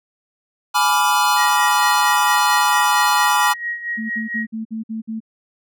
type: chord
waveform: square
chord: G# diminished seventh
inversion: none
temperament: equal with one note detuned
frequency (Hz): 837.8 / 987.8 / 1174.7 / 1396.9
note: G#5 / B5 / D6 / F6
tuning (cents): +15 / 0 / 0 / 0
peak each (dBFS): -20 / -19 / -21 / -22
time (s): 0.74-3.54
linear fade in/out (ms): 20
type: tone with tremolo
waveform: sine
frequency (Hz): 1893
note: A#6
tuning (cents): +26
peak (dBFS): -20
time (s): 1.36-4.47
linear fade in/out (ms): 50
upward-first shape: sine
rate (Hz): 4.4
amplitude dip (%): 70
type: tone bursts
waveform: sine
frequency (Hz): 222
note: A3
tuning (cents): +16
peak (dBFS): -23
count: 7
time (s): 3.97-5.204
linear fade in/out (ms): 20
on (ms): 130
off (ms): 54
effects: none